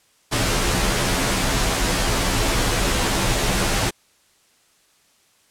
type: noise with comb filter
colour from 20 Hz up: pink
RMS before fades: -20 dBFS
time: 0.31-3.91 s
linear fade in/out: 20 ms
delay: 13 ms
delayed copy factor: -0.85
effects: white hiss -59 dBFS RMS until 5.5 s + low-pass 10000 Hz 12 dB/octave